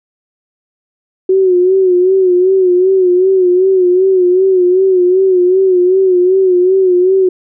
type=tone with vibrato; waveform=sine; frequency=370 Hz; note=F#4; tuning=in tune; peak=-6 dBFS; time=1.29-7.29 s; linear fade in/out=5 ms; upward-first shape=sine; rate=2.6 Hz; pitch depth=67 cents each way; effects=none